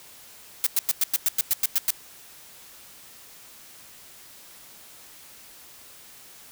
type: noise bursts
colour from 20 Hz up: blue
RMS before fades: -21 dBFS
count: 11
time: 0.64-1.905 s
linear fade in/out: 0 ms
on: 25 ms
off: 99 ms
effects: white hiss -48 dBFS RMS until 6.51 s